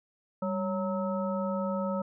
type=harmonic tone with a mistuned harmonic; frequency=184.8 Hz; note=F#3; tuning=2 cents flat; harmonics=1 / 3 / 5 / 7; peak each=-31 / -32 / -39 / -38 dBFS; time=0.42-2.02 s; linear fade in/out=5 ms; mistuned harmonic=1; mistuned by=+110 cents; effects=none